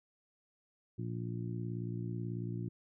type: harmonic tone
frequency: 58.27 Hz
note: A#1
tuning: in tune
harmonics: 2 / 3 / 4 / 5 / 6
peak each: -38 / -42 / -49 / -47 / -47 dBFS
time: 0.98-2.69 s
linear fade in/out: 10 ms
effects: none